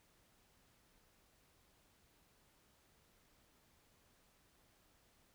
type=silence; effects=pink hiss -72 dBFS RMS until 5.34 s